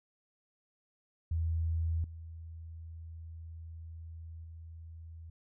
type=tone with level steps; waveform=sine; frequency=81.9 Hz; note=E2; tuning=11 cents flat; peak=-29 / -43 / -45 dBFS; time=1.31-5.3 s; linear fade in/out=5 ms; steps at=2.04 / 4.44 s; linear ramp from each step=2 ms; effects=none